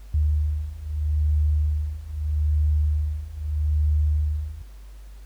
sine beating tone pair, 75.1 / 75.89 Hz, D2 / D#2, +39 / -43 cents, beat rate 0.79 Hz, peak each -24 / -22 dBFS, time 0.14-4.62 s, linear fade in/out 5 ms, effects added 50 Hz sine -39 dBFS peak until 5.25 s + pink hiss -57 dBFS RMS until 5.25 s

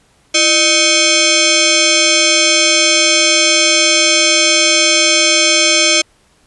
sine tone with frequency modulation, 1553 Hz, G6, 17 cents flat, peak -8 dBFS, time 0.34-6.02 s, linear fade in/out 10 ms, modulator 944 Hz, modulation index 5.9, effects pink hiss -53 dBFS RMS until 6.46 s + resampled to 24000 Hz

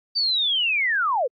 sine linear sweep, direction down, 4662 to 440 Hz, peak -19 dBFS, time 0.15-1.28 s, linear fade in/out 20 ms, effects AAC 48 kbps

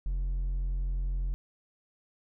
sine tone with hard clipping, 44.09 Hz, F1, 17 cents sharp, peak -29 dBFS, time 0.06-1.34 s, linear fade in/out 0 ms, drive 3 dB, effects none

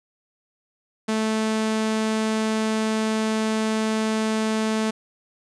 sawtooth tone, 218.9 Hz, A3, 9 cents flat, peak -17 dBFS, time 1.08-4.91 s, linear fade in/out 10 ms, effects resampled to 22050 Hz + 8-bit

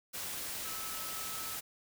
sine tone in noise, 1298 Hz, E6, 27 cents flat, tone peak -47 dBFS, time 0.64-1.57 s, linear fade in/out 20 ms, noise white, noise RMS -40 dBFS, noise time 0.13-1.61 s, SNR -10 dB, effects none

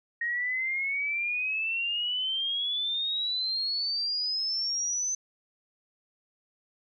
sine exponential sweep, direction up, 1867 to 6170 Hz, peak -27 dBFS, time 0.21-5.15 s, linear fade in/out 5 ms, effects none

